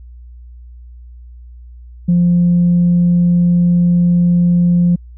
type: tone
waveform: sine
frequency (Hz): 174.7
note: F3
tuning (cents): +1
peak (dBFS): -7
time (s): 2.08-4.96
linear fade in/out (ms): 10
effects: tanh soft clip ceiling -5 dBFS + added 60 Hz sine -33 dBFS peak until 5.17 s